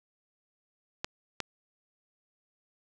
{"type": "clicks", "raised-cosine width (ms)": 0.2, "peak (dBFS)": -14, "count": 2, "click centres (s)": [1.045, 1.403], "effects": []}